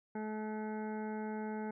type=harmonic tone; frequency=215.3 Hz; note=A3; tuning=37 cents flat; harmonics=1 / 2 / 3 / 4 / 6 / 7 / 8 / 9 / 10; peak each=-39 / -43 / -52 / -45 / -61 / -52 / -63 / -62 / -59 dBFS; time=0.15-1.71 s; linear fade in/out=5 ms; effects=none